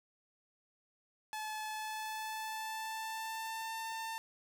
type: tone with pitch glide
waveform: sawtooth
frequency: 862 to 897.6 Hz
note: A5 to A5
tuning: -36 to +34 cents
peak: -35 dBFS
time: 1.33-4.18 s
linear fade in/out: 0 ms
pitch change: +70 cents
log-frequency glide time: 1.68-3.79 s
effects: none